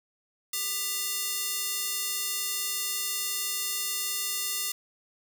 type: tone with high-pass filter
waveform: square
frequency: 398.2 Hz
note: G4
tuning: 27 cents sharp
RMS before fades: -31 dBFS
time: 0.53-4.72 s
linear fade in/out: 5 ms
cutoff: 4700 Hz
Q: 0.52
effects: none